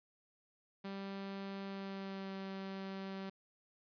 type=tone with pitch glide; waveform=sawtooth; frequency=196 to 193.08 Hz; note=G3 to G3; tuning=0 to -26 cents; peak=-38 dBFS; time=0.84-3.3 s; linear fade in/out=10 ms; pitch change=-26 cents; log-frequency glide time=1.65-2.35 s; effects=resampled to 11025 Hz + 11-bit